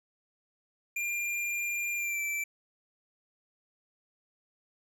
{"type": "tone with pitch glide", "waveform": "square", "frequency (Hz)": [2396, 2332], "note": ["D7", "D7"], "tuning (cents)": [34, -13], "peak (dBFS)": -31, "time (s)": [0.96, 2.44], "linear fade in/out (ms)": 5, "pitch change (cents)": -47, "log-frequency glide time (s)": [1.96, 2.21], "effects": []}